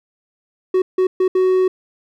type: tone bursts at uneven times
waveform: triangle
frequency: 372.2 Hz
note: F#4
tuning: 10 cents sharp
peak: -10 dBFS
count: 4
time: 0.74-0.82 / 0.98-1.07 / 1.2-1.28 / 1.35-1.68 s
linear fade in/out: 5 ms
effects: none